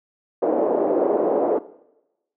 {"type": "band-pass noise", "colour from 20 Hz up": "white", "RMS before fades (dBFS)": -20, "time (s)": [0.42, 1.59], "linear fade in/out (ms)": 5, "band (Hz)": [320, 580], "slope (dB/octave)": 24, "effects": ["noise-tail reverb RT60 0.9 s tail -18 dB re dry"]}